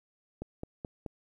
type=click train; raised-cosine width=2 ms; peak=-24 dBFS; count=4; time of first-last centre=0.42-1.062 s; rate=4.67 Hz; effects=11-bit